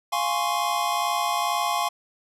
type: chord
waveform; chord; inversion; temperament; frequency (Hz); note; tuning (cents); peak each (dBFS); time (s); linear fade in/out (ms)
square; Db major seventh; first; equal; 698.5 / 830.6 / 1046.5 / 1108.7; F5 / Ab5 / C6 / Db6; 0 / 0 / 0 / 0; -29; 0.12-1.89; 10
effects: resampled to 32000 Hz